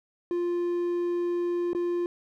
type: tone with dropouts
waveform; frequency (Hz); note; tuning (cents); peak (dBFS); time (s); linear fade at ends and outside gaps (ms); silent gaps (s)
triangle; 349.2; F4; 0; -23; 0.31-2.06; 1; 1.732-1.749
effects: none